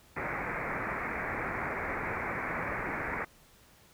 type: low-pass noise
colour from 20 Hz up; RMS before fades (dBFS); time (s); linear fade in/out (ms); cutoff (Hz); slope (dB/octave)
white; -35; 0.16-3.25; 10; 2300; 96
effects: pink hiss -60 dBFS RMS until 3.93 s